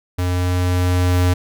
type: tone with level ramp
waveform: square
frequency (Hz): 89.9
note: F#2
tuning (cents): -49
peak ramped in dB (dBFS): -18 to -13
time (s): 0.18-1.34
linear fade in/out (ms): 10
effects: none